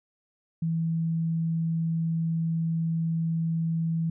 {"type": "tone", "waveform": "sine", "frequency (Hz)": 164, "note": "E3", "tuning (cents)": -9, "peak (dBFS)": -24, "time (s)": [0.62, 4.1], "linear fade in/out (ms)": 5, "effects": []}